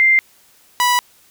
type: tone pair in turn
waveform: sine / sawtooth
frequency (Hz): 2093 / 982.4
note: C7 / B5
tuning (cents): 0 / -9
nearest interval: octave + minor second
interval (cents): 1309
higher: first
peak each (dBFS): -9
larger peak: neither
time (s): 0-0.19 / 0.8-0.99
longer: neither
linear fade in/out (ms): 0
effects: white hiss -52 dBFS RMS until 1.3 s